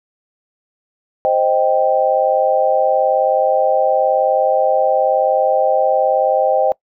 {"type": "chord", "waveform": "sine", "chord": "C minor", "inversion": "none", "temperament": "equal", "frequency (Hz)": [523.3, 622.3, 784], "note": ["C5", "Eb5", "G5"], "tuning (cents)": [0, 0, 0], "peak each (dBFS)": -16, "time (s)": [1.25, 6.72], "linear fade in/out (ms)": 0, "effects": ["noise-tail reverb RT60 0.1 s tail -23 dB re dry"]}